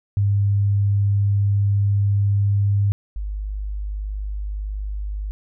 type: tone pair in turn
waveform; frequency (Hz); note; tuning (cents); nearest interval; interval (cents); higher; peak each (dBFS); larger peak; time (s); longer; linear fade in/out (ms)
sine; 100.8 / 50.81; G2 / G#1; +49 / -37; octave; 1186; first; -15 / -24; first; 0.17-2.92 / 3.16-5.31; first; 0
effects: none

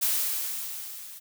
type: noise with level ramp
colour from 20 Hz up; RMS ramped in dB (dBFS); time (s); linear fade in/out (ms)
blue; -24 to -44; 0.01-1.2; 20
effects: none

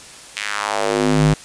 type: tone with high-pass filter sweep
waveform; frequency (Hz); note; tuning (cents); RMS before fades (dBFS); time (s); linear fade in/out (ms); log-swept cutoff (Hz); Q
square; 51.7; G#1; -7; -18; 0.36-1.34; 5; 2500 to 110; 2
effects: white hiss -39 dBFS RMS until 1.44 s + resampled to 22050 Hz

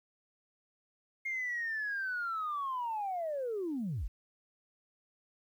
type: linear sweep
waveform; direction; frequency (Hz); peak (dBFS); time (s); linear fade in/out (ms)
sine; down; 2139 to 30.87; -32; 1.25-4.08; 10
effects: tanh soft clip ceiling -29 dBFS + 11-bit

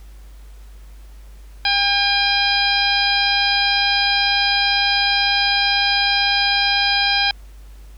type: harmonic tone with a mistuned harmonic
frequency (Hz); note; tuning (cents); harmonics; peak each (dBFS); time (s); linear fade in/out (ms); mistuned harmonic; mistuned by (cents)
804; G5; +44; 1 / 2 / 3 / 4 / 5 / 6; -22 / -22 / -22 / -22 / -22 / -22; 1.65-7.31; 2; 6; +45
effects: added 50 Hz sine -37 dBFS peak until 7.97 s + pink hiss -53 dBFS RMS until 7.97 s

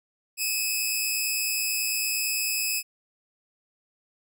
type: tone pair together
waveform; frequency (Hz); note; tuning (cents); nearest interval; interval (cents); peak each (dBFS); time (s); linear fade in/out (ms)
10% pulse; 2492 / 2601; D#7 / E7; +2 / -24; minor second; 74; -19; 0.37-2.83; 50
effects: none

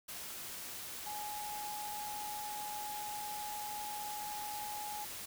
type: tone in noise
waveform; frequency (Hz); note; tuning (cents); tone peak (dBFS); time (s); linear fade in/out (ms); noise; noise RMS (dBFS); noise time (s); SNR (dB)
sine; 837; G#5; +13; -41; 1.06-5.05; 10; white; -45; 0.08-5.26; +1
effects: none

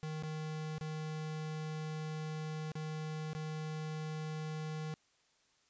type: tone with dropouts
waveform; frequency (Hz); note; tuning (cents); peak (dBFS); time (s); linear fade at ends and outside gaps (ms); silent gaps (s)
square; 155.56; D#3; 0; -39; 0.03-4.94; 0; 0.225-0.235 / 0.782-0.811 / 2.718-2.754 / 3.332-3.35
effects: white hiss -72 dBFS RMS until 5.69 s + resampled to 16000 Hz

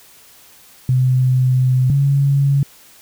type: tone pair in turn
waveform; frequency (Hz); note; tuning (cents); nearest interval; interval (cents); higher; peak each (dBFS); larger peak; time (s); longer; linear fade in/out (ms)
sine; 128.2 / 139.59; C3 / C#3; -35 / +12; minor second; 147; second; -11; neither; 0.89-1.9 / 1.9-2.63; first; 2
effects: white hiss -46 dBFS RMS until 3.01 s

